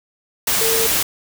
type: tone in noise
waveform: sine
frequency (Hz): 450.7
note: A4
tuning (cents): +42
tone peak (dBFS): -20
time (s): 0.61-0.87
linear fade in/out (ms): 5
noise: white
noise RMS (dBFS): -18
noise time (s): 0.47-1.03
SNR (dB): -5
effects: none